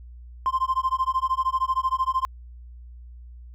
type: tone with tremolo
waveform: triangle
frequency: 1046.5 Hz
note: C6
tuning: in tune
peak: -14 dBFS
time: 0.46-2.25 s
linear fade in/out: 0 ms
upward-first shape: sine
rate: 13 Hz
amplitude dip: 100%
effects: tanh soft clip ceiling -16 dBFS + added 60 Hz sine -40 dBFS peak until 3.54 s